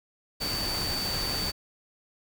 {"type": "tone in noise", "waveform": "sine", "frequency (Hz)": 4573, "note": "D8", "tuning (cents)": -47, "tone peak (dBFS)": -30, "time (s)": [0.4, 1.52], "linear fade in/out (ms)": 20, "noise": "pink", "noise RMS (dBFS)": -33, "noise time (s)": [0.4, 1.52], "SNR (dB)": 0, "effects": []}